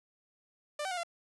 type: tone with pitch steps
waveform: sawtooth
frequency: 594 / 764 / 719 / 685 Hz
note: D5 / G5 / F#5 / F5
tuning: +20 / -45 / -50 / -34 cents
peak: -30 dBFS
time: 0.79-1.034 s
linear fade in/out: 5 ms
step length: 61 ms
effects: resampled to 24000 Hz + 12-bit